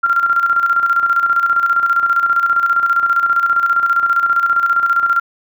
sine tone with tremolo, 1382 Hz, F6, 19 cents flat, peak -9 dBFS, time 0.03-5.2 s, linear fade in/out 10 ms, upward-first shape square, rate 15 Hz, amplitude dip 55%, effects none

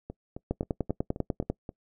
two click trains, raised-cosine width 2 ms, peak -14 / -24 dBFS, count 11 / 7, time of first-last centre 0.51-1.5 / 0.1-1.692 s, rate 10.1 / 3.77 Hz, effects noise-tail reverb RT60 0.1 s tail -23 dB re dry

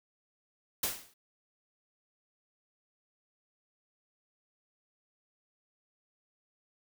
white noise with exponential decay, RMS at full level -28 dBFS, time 0.83-1.14 s, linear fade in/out 5 ms, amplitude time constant 66 ms, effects none

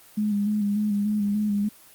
sine tone with vibrato, 207.2 Hz, G#3, 4 cents flat, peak -21 dBFS, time 0.17-1.69 s, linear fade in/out 10 ms, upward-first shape square, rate 3.4 Hz, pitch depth 32 cents each way, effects white hiss -51 dBFS RMS until 1.94 s + Opus 24 kbps

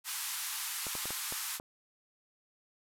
white band-pass noise, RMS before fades -38 dBFS, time 0.04-1.6 s, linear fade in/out 50 ms, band 860 to 14000 Hz, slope 48 dB/octave
clicks, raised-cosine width 1 ms, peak -27 dBFS, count 6, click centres 0.868 / 0.953 / 1.056 / 1.106 / 1.324 / 1.599 s
effects none

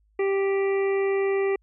harmonic tone, 392 Hz, G4, in tune, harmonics 1 / 2 / 3 / 5 / 6 / 7, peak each -21 / -36 / -38 / -35 / -38 / -46 dBFS, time 0.19-1.56 s, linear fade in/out 5 ms, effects added 52 Hz sine -61 dBFS peak until 1.62 s

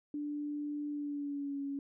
sine tone with pitch glide, 293.7 to 279.3 Hz, D4 to C#4, 0 to +13 cents, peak -35 dBFS, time 0.14-1.79 s, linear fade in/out 2 ms, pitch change -87 cents, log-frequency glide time 0.89-1.61 s, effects none

